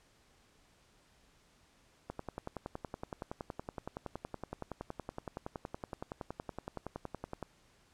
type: click train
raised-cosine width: 1 ms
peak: -25 dBFS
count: 58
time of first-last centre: 2.1-7.427 s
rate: 10.7 Hz
effects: pink hiss -67 dBFS RMS until 7.93 s + low-pass 9000 Hz 12 dB/octave